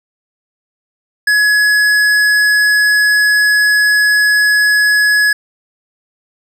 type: tone with tanh clipping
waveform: triangle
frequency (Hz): 1688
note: G#6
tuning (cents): +28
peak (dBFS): -10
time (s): 1.27-5.33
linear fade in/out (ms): 5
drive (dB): 18
effects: none